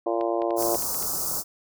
harmonic tone, 115 Hz, A#2, 23 cents flat, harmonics 3 / 4 / 5 / 6 / 7 / 8 / 9, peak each -27 / -31 / -28 / -29 / -36 / -39 / -36 dBFS, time 0.06-0.76 s, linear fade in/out 5 ms
clicks, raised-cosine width 0.3 ms, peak -25 dBFS, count 8, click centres 0.211 / 0.42 / 0.507 / 0.625 / 0.746 / 0.824 / 0.946 / 1.027 s
white band-stop noise, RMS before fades -28 dBFS, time 0.56-1.44 s, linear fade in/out 50 ms, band 1300 to 4900 Hz, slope 48 dB/octave
effects none

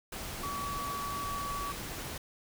sine tone in noise, 1138 Hz, C#6, 45 cents sharp, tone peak -35 dBFS, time 0.43-1.72 s, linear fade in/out 5 ms, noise pink, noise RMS -40 dBFS, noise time 0.12-2.18 s, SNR +2 dB, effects none

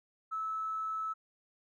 triangle tone with tanh clipping, 1304 Hz, E6, 19 cents flat, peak -33 dBFS, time 0.31-1.14 s, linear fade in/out 20 ms, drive 3 dB, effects none

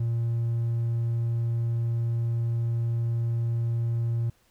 triangle tone, 116.54 Hz, A#2, in tune, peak -21 dBFS, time 0-4.3 s, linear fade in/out 5 ms, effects tanh soft clip ceiling -18 dBFS + pink hiss -65 dBFS RMS until 4.5 s

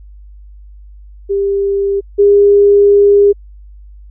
sine tone pair in turn, 397.4 / 405 Hz, G4 / G#4, +24 / -43 cents, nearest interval unison, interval 33 cents, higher second, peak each -11 / -4 dBFS, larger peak second, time 1.29-2.01 / 2.18-3.33 s, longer second, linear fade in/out 20 ms, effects added 50 Hz sine -33 dBFS peak until 4.1 s

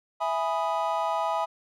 triangle chord, E major seventh, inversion none, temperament equal, 659.3 / 830.6 / 987.8 / 1244.5 Hz, E5 / G#5 / B5 / D#6, 0 / 0 / 0 / 0 cents, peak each -28 / -28 / -28 / -31 dBFS, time 0.2-1.46 s, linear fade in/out 20 ms, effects none

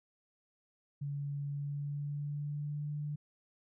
sine tone with pitch glide, 142.6 to 147.88 Hz, C#3 to D3, +49 to +12 cents, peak -35 dBFS, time 1.01-3.16 s, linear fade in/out 10 ms, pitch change +63 cents, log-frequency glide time 1.47-2.91 s, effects none

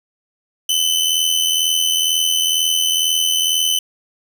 sawtooth tone with amplitude modulation, 3032 Hz, F#7, 42 cents sharp, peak -9 dBFS, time 0.69-3.79 s, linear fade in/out 5 ms, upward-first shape sine, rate 82.1 Hz, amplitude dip 55%, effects none

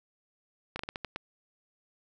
slowing click train, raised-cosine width 0.3 ms, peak -19 dBFS, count 7, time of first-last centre 0.76-1.16 s, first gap 33 ms, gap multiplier 1.28, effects none

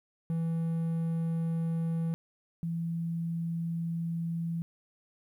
triangle / sine tone pair in turn, 164.81 / 167.11 Hz, E3 / E3, 0 / +24 cents, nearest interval unison, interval 24 cents, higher second, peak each -26 / -30 dBFS, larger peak first, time 0.3-2.14 / 2.63-4.62 s, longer second, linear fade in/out 0 ms, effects 11-bit

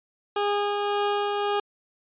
20% pulse tone with tremolo, 409.3 Hz, G#4, 25 cents flat, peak -17 dBFS, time 0.36-1.6 s, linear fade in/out 5 ms, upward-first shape triangle, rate 1.8 Hz, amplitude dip 30%, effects resampled to 8000 Hz

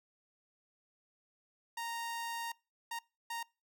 sawtooth tone bursts at uneven times, 929 Hz, A#5, 6 cents flat, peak -34 dBFS, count 3, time 1.77-2.52 / 2.91-2.99 / 3.3-3.43 s, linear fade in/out 5 ms, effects noise-tail reverb RT60 0.3 s tail -25 dB re dry

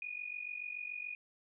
sine tone with amplitude modulation, 2460 Hz, D#7, 20 cents flat, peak -36 dBFS, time 0.02-1.15 s, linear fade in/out 2 ms, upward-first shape sine, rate 47 Hz, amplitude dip 80%, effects none

